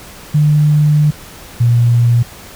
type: tone pair in turn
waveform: sine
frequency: 150 / 119.06 Hz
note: D3 / A#2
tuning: +37 / +37 cents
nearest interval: major third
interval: 400 cents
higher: first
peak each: -7 dBFS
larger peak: neither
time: 0.34-1.11 / 1.6-2.23 s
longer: first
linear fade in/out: 10 ms
effects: pink hiss -35 dBFS RMS until 2.55 s